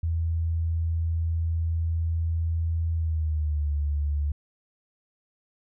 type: tone with pitch glide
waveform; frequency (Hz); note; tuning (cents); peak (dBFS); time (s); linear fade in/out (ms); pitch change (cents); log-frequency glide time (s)
sine; 82.41 to 73; E2 to D2; 0 to -10; -23; 0.03-4.32; 5; -210; 2.93-3.71
effects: none